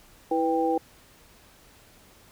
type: tone cluster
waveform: sine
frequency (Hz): 327.4 / 493.5 / 791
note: E4 / B4 / G5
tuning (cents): -12 / -1 / +15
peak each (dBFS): -26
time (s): 0.31-0.78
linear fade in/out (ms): 5
effects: pink hiss -55 dBFS RMS until 2.31 s